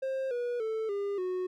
triangle tone with pitch steps, 531 / 484.1 / 441.4 / 402.4 / 366.9 Hz, C5 / B4 / A4 / G4 / F#4, +25 / -35 / +5 / +45 / -15 cents, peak -28 dBFS, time 0.02-1.47 s, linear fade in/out 10 ms, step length 290 ms, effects none

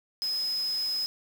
sine tone in noise, 5080 Hz, D#8, 35 cents sharp, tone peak -27 dBFS, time 0.22-1.06 s, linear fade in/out 0 ms, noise white, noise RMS -45 dBFS, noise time 0.22-1.06 s, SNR +15 dB, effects none

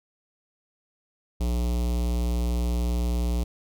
square tone with notch filter, 59.6 Hz, A#1, 39 cents sharp, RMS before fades -25 dBFS, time 1.4-3.44 s, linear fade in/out 10 ms, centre 1600 Hz, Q 0.64, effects none

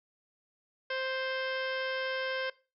harmonic tone, 524 Hz, C5, 2 cents sharp, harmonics 1 / 2 / 3 / 4 / 5 / 6 / 7 / 8 / 9 / 10, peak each -35 / -42 / -36 / -42 / -45 / -43 / -51 / -53 / -51 / -49 dBFS, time 0.9-2.5 s, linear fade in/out 5 ms, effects noise-tail reverb RT60 0.3 s tail -19 dB re dry

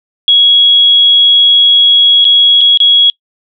sine tone with dropouts, 3327 Hz, G#7, 2 cents sharp, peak -3 dBFS, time 0.28-3.1 s, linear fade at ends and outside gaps 1 ms, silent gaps 2.244-2.251 / 2.609-2.613 / 2.774-2.802 s, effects noise-tail reverb RT60 0.1 s tail -26 dB re dry

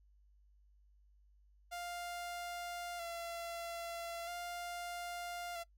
sawtooth tone with vibrato, 690 Hz, F5, 21 cents flat, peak -38 dBFS, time 1.71-5.64 s, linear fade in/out 20 ms, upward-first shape square, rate 0.39 Hz, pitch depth 25 cents each way, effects noise-tail reverb RT60 0.1 s tail -21 dB re dry + added 50 Hz sine -64 dBFS peak until 5.77 s

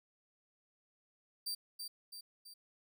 sawtooth tone with echo, 4677 Hz, D8, 8 cents flat, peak -34 dBFS, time 1.46-1.55 s, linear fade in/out 10 ms, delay 330 ms, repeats 3, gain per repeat -5 dB, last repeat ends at 2.54 s, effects none

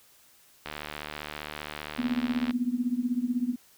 click train, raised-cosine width 0.3 ms, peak -19 dBFS, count 140, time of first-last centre 0.66-2.508 s, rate 75.2 Hz
sine tone with tremolo, 245.2 Hz, B3, 12 cents flat, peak -21 dBFS, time 1.98-3.56 s, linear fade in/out 20 ms, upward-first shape triangle, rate 16 Hz, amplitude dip 95%
effects white hiss -59 dBFS RMS until 3.77 s

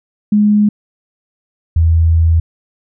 sine tone pair in turn, 208.7 / 82.06 Hz, G#3 / E2, +9 / -7 cents, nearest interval octave + major third, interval 1616 cents, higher first, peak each -7 dBFS, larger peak neither, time 0.32-0.69 / 1.76-2.4 s, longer second, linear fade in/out 5 ms, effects none

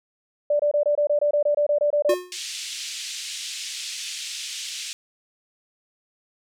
sine tone bursts, 587.3 Hz, D5, in tune, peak -17 dBFS, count 14, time 0.5-2.142 s, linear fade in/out 5 ms, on 95 ms, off 24 ms
square tone with exponential decay, 360 Hz, F#4, 47 cents flat, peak -18 dBFS, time 2.09-2.37 s, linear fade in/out 5 ms, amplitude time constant 59 ms
pink band-pass noise, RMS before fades -33 dBFS, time 2.32-4.93 s, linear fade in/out 0 ms, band 2700 to 8200 Hz, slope 24 dB/octave
effects none

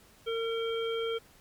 harmonic tone, 456.1 Hz, A#4, 38 cents flat, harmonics 1 / 3 / 5 / 7, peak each -30 / -40 / -44 / -39 dBFS, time 0.26-1.19 s, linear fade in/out 20 ms, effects pink hiss -59 dBFS RMS until 1.4 s + MP3 96 kbps

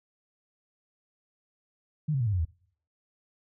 sine tone with pitch steps, 152.5 / 134.3 / 118.27 / 104.16 / 91.73 / 80.78 Hz, D#3 / C3 / A#2 / G#2 / F#2 / E2, -34 / +46 / +25 / +6 / -14 / -35 cents, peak -24 dBFS, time 2.08-2.452 s, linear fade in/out 10 ms, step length 62 ms, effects noise-tail reverb RT60 0.6 s tail -24 dB re dry

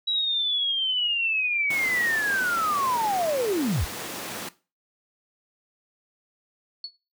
sine linear sweep, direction down, 3900 to 51.1 Hz, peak -22 dBFS, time 0.07-3.85 s, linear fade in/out 10 ms
pink high-pass noise, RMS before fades -35 dBFS, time 1.7-4.49 s, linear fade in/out 5 ms, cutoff 220 Hz, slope 12 dB/octave
sine tone with exponential decay, 4405 Hz, C#8, 12 cents flat, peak -28 dBFS, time 6.84-6.95 s, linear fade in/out 2 ms, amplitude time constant 22 ms
effects noise-tail reverb RT60 0.3 s tail -17 dB re dry

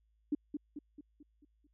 sine tone with echo, 293.7 Hz, D4, in tune, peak -28 dBFS, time 0.32-0.35 s, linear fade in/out 5 ms, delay 220 ms, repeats 6, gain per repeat -6 dB, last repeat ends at 1.67 s, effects added 54 Hz sine -70 dBFS peak until 1.73 s

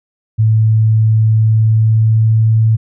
sine tone with pitch glide, 110 to 111.15 Hz, A2 to A2, 0 to +18 cents, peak -7 dBFS, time 0.38-2.77 s, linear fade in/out 20 ms, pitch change +18 cents, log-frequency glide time 1.36-2.56 s, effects none

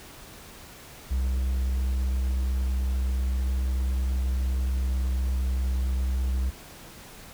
triangle tone, 64.3 Hz, C2, 30 cents flat, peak -21 dBFS, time 1.1-6.51 s, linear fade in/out 20 ms, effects pink hiss -46 dBFS RMS until 7.33 s

